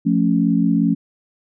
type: chord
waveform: sine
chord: F augmented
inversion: none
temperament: equal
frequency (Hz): 174.61 / 220 / 277.2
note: F3 / A3 / C#4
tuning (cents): 0 / 0 / 0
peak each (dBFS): -18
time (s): 0.05-0.95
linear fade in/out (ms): 20
effects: none